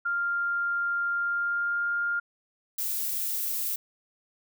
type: tone with pitch glide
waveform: sine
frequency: 1396.9 to 1405.8 Hz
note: F6 to F6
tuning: 0 to +11 cents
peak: -25 dBFS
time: 0.05-2.2 s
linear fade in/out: 10 ms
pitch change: +11 cents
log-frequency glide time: 1.13-1.9 s
type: noise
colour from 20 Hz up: violet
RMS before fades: -30 dBFS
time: 2.78-3.76 s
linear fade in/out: 5 ms
effects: none